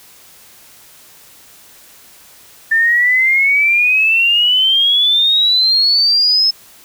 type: exponential sweep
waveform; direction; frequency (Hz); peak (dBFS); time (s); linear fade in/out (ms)
sine; up; 1781 to 5240; -9; 2.71-6.51; 10
effects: white hiss -43 dBFS RMS until 6.84 s